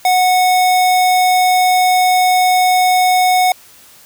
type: tone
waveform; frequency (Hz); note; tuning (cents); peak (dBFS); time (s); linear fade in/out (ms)
square; 735; F#5; -12; -10; 0.05-3.52; 2
effects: white hiss -43 dBFS RMS until 4.05 s

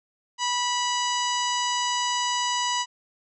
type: harmonic tone with a mistuned harmonic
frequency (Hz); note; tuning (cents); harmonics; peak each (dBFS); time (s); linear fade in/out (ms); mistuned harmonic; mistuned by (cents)
979; B5; -15; 1 / 2 / 3 / 4 / 5 / 6 / 7 / 8; -26 / -33 / -30 / -36 / -34 / -34 / -36 / -39; 0.38-2.86; 50; 6; +41
effects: none

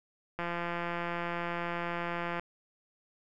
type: click train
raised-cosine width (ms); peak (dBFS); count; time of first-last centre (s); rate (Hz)
0.5; -20; 346; 0.39-2.396; 172
effects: none

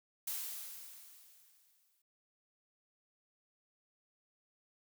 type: noise with exponential decay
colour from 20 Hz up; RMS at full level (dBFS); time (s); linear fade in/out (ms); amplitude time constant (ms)
blue; -38; 0.27-2.02; 5; 380
effects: none

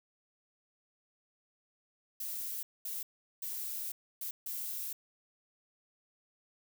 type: noise bursts at uneven times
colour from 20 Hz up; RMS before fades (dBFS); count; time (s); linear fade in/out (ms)
violet; -39; 5; 2.2-2.63 / 2.85-3.03 / 3.42-3.92 / 4.21-4.31 / 4.46-4.93; 5
effects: none

